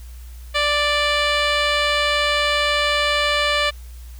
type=tone with low-pass filter; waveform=10% pulse; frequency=587.3 Hz; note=D5; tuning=in tune; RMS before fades=-19 dBFS; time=0.54-3.71 s; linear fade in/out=20 ms; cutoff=5000 Hz; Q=1.2; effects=added 60 Hz sine -34 dBFS peak until 4.19 s + white hiss -50 dBFS RMS until 4.19 s